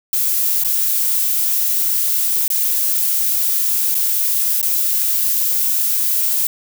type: noise with dropouts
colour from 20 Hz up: violet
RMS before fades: -17 dBFS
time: 0.13-6.47 s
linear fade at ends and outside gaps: 1 ms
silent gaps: 0.637-0.647 / 2.479-2.502 / 3.945-3.951 / 4.614-4.628 s
effects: none